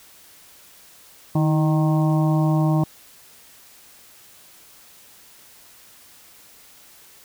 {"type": "harmonic tone with a mistuned harmonic", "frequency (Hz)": 154.4, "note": "D#3", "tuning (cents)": -13, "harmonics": [1, 2, 4, 5, 6, 7], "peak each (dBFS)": [-17, -23, -29, -31, -33, -34], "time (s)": [1.35, 2.84], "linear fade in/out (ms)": 5, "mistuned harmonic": 2, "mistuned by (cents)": 55, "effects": ["white hiss -49 dBFS RMS until 7.24 s"]}